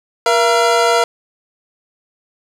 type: tone pair together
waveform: 25% pulse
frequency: 473.8 / 678.7 Hz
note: A#4 / F5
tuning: +28 / -50 cents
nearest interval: tritone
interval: 622 cents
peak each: -10 dBFS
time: 0.26-1.04 s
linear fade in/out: 2 ms
effects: low-pass 8000 Hz 12 dB/octave + 7-bit